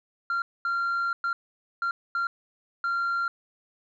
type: tone bursts at uneven times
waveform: sine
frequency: 1382 Hz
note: F6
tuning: 19 cents flat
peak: -22 dBFS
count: 6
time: 0.3-0.42 / 0.65-1.13 / 1.24-1.33 / 1.82-1.91 / 2.15-2.27 / 2.84-3.28 s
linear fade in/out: 2 ms
effects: tanh soft clip ceiling -23 dBFS